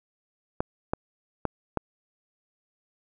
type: clicks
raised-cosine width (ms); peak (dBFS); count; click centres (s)
1; -11; 4; 0.605 / 0.935 / 1.453 / 1.773
effects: none